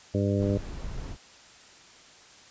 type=harmonic tone; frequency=100 Hz; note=G2; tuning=35 cents sharp; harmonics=1 / 2 / 3 / 4 / 5 / 6; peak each=-26 / -29 / -31 / -32 / -33 / -34 dBFS; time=0.14-0.58 s; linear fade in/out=10 ms
type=noise; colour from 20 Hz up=brown; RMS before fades=-36 dBFS; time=0.38-1.17 s; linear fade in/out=50 ms
effects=white hiss -52 dBFS RMS until 2.5 s + resampled to 16000 Hz